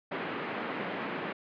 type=band-pass noise; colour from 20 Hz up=pink; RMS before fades=-36 dBFS; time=0.11-1.33 s; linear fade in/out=10 ms; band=190 to 2600 Hz; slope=24 dB/octave; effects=resampled to 11025 Hz